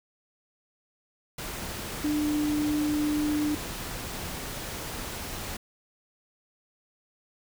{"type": "tone in noise", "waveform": "sine", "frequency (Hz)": 298.9, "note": "D4", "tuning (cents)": 31, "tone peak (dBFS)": -24, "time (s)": [2.04, 3.55], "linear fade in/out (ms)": 5, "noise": "pink", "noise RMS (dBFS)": -36, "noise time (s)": [1.38, 5.57], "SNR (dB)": 9, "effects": []}